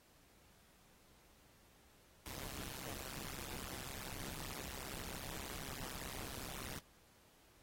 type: noise with amplitude modulation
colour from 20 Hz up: pink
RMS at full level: -43 dBFS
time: 2.26-6.79 s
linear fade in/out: 0 ms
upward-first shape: sine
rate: 134 Hz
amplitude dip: 95%
effects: pink hiss -68 dBFS RMS until 7.62 s + AAC 48 kbps